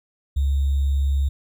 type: tone with sample-and-hold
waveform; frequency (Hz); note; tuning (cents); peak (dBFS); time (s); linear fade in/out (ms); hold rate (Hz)
sine; 69.3; C#2; 0; -17; 0.36-1.29; 10; 3675
effects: none